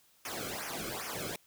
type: noise with flanger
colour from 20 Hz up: pink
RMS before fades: -39 dBFS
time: 0.25-1.36 s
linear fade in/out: 2 ms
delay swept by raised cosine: 0.24 to 1.11 ms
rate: 2.5 Hz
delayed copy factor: -0.95
effects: white hiss -66 dBFS RMS until 1.46 s